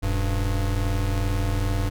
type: tone pair together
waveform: square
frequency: 40.15 / 98 Hz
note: E1 / G2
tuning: -45 / 0 cents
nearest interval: octave + minor third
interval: 1545 cents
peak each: -25 dBFS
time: 0.02-1.9 s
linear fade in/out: 20 ms
effects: none